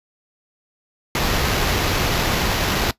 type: noise with sample-and-hold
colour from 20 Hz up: pink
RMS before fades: -20 dBFS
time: 1.15-2.91 s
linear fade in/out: 2 ms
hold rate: 8820 Hz
effects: noise-tail reverb RT60 0.1 s tail -18 dB re dry + resampled to 32000 Hz